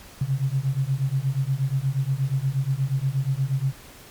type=beating tone pair; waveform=sine; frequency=130.81 / 139.21 Hz; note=C3 / C#3; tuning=0 / +8 cents; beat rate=8.4 Hz; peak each=-24 dBFS; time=0.21-3.73 s; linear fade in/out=5 ms; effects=pink hiss -46 dBFS RMS until 4.1 s + MP3 96 kbps